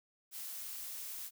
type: noise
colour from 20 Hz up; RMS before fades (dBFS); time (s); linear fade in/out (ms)
blue; -44; 0.31-1.31; 50
effects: none